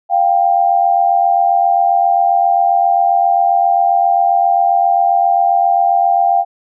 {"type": "tone pair together", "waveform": "sine", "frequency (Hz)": [700, 787.5], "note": ["F5", "G5"], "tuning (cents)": [4, 8], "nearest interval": "major second", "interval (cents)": 204, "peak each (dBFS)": -12, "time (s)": [0.09, 6.45], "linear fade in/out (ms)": 50, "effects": []}